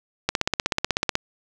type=click train; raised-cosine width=0.2 ms; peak=-3 dBFS; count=15; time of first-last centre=0.29-1.154 s; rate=16.2 Hz; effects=none